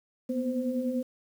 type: tone cluster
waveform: sine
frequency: 238.8 / 249 / 518 Hz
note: A#3 / B3 / C5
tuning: +42 / +14 / -17 cents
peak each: -35 / -29 / -33 dBFS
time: 0.29-1.03 s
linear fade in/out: 10 ms
effects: 9-bit